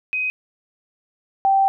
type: tone pair in turn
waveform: sine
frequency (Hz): 2514 / 779.6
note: D#7 / G5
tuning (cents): +17 / -10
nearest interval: octave + minor sixth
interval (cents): 2027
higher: first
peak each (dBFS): -20 / -13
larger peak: second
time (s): 0.13-0.3 / 1.45-1.68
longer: second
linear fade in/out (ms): 0
effects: none